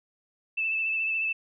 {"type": "tone with vibrato", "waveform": "sine", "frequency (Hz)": 2637, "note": "E7", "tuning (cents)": 0, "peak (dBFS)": -25, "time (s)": [0.57, 1.33], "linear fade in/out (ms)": 10, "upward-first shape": "sine", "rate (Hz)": 14, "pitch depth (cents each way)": 23, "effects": []}